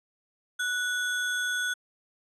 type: tone with sample-and-hold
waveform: sine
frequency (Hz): 1476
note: F#6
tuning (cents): -5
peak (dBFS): -26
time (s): 0.59-1.74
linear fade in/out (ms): 10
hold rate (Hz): 4900
effects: resampled to 24000 Hz